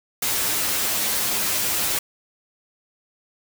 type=noise with comb filter; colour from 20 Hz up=white; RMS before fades=-23 dBFS; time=0.22-1.99 s; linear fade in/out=5 ms; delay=9.7 ms; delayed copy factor=+0.8; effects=none